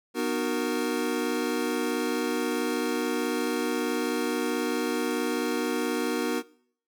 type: chord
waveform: square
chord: B major seventh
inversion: none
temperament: equal with one note detuned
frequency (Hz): 246.9 / 305.4 / 370 / 466.2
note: B3 / D#4 / F#4 / A#4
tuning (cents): 0 / -32 / 0 / 0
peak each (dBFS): -32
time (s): 0.14-6.43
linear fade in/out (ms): 50
effects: noise-tail reverb RT60 0.6 s tail -21 dB re dry